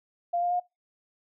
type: tone with pitch steps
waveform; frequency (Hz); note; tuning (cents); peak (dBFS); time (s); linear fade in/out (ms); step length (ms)
sine; 695 / 704.3 / 713.7; F5 / F5 / F5; -9 / +14 / +37; -24; 0.33-0.6; 10; 90
effects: noise-tail reverb RT60 0.2 s tail -22 dB re dry